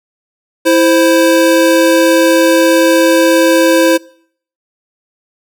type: tone pair together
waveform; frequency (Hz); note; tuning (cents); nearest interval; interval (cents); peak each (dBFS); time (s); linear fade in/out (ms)
square; 329.6 / 523.2; E4 / C5; 0 / 0; minor sixth; 800; -10; 0.65-3.98; 20
effects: noise-tail reverb RT60 0.6 s tail -24 dB re dry